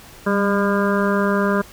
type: harmonic tone with a mistuned harmonic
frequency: 201.6 Hz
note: G3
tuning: 49 cents sharp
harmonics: 1 / 2 / 3 / 5 / 6 / 7 / 8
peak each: -19 / -22 / -24 / -26 / -27 / -27 / -28 dBFS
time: 0.26-1.62 s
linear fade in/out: 10 ms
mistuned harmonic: 1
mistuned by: -34 cents
effects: pink hiss -43 dBFS RMS until 1.72 s